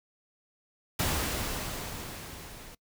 pink noise with level ramp, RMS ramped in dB -28 to -48 dBFS, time 0.99-2.75 s, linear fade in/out 5 ms, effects noise-tail reverb RT60 0.1 s tail -24 dB re dry

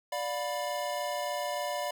square chord, B diminished, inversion first, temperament equal with one note detuned, 587.3 / 710.7 / 987.8 Hz, D5 / F5 / B5, 0 / +30 / 0 cents, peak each -35 / -37 / -38 dBFS, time 0.12-1.91 s, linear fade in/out 5 ms, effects none

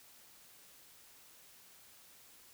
silence, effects white hiss -60 dBFS RMS until 2.53 s

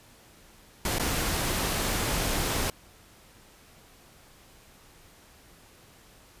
pink noise with dropouts, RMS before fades -28 dBFS, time 0.85-2.7 s, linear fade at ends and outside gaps 2 ms, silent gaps 0.985-0.996 s, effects pink hiss -55 dBFS RMS until 6.4 s + resampled to 32000 Hz

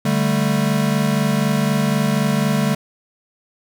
square chord, D suspended fourth, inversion none, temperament equal, 146.83 / 196 / 220 Hz, D3 / G3 / A3, 0 / 0 / 0 cents, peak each -21 dBFS, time 0.05-2.75 s, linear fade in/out 5 ms, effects none

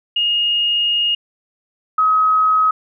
sine tone pair in turn, 2854 / 1271.3 Hz, F7 / D#6, +37 / +37 cents, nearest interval octave + major second, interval 1400 cents, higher first, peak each -14 / -11 dBFS, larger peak second, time 0.16-1.15 / 1.98-2.71 s, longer first, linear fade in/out 5 ms, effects none

